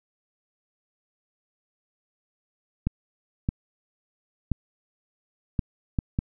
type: clicks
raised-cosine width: 5 ms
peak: -11 dBFS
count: 6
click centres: 2.87 / 3.489 / 4.517 / 5.592 / 5.988 / 6.189 s
effects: none